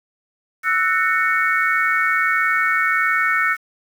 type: chord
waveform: sine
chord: F# dominant seventh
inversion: third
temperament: equal with one note detuned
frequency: 1318.5 / 1480 / 1821 / 2217 Hz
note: E6 / F#6 / A#6 / C#7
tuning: 0 / 0 / -41 / 0 cents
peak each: -21 dBFS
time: 0.63-3.57 s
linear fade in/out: 50 ms
effects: 7-bit